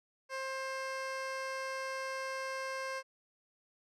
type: tone with low-pass filter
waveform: 15% pulse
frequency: 530 Hz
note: C5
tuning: 22 cents sharp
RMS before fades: -39 dBFS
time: 0.29-3.03 s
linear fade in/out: 50 ms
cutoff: 7600 Hz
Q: 0.67
effects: none